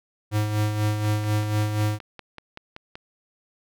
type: tone with tremolo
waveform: square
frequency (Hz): 105.9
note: G#2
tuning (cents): +34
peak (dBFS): -20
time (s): 0.31-1.99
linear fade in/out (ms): 50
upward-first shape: sine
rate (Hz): 4.1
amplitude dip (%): 50
type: click train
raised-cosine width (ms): 0.3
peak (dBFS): -22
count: 11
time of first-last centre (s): 1.05-2.955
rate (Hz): 5.25
effects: none